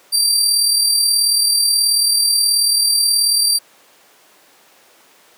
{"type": "tone with amplitude modulation", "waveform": "25% pulse", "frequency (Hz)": 4699, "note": "D8", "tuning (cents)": 0, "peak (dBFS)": -6, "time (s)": [0.12, 3.59], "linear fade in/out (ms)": 20, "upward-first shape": "sine", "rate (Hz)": 38.5, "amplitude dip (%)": 40, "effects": ["pink hiss -49 dBFS RMS until 5.37 s", "high-pass 400 Hz 12 dB/octave"]}